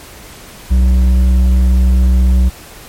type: tone with hard clipping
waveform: sine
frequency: 63.1 Hz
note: B1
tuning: 38 cents sharp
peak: -8 dBFS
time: 0.7-2.5 s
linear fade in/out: 20 ms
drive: 6 dB
effects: pink hiss -35 dBFS RMS until 2.88 s + MP3 64 kbps